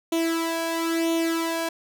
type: tone with flanger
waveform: sawtooth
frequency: 330.2 Hz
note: E4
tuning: 3 cents sharp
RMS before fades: -25 dBFS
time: 0.12-1.69 s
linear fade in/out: 5 ms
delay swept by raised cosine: 0.3 to 1.24 ms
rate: 1 Hz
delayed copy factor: +0.7
effects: none